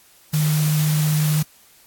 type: tone in noise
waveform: sine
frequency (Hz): 152.6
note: D#3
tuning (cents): -33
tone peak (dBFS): -16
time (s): 0.33-1.43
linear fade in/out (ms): 10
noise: white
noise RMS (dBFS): -28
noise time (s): 0.33-1.43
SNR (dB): +9
effects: white hiss -52 dBFS RMS until 1.86 s + AAC 64 kbps